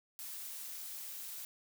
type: noise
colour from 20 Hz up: blue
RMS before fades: -45 dBFS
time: 0.19-1.45 s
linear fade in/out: 0 ms
effects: none